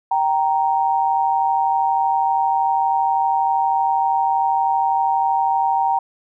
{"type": "tone pair together", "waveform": "sine", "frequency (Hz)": [779.7, 932.3], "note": ["G5", "A#5"], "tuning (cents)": [-10, 0], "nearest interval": "minor third", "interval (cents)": 310, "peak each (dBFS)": -18, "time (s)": [0.11, 5.99], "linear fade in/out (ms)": 5, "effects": []}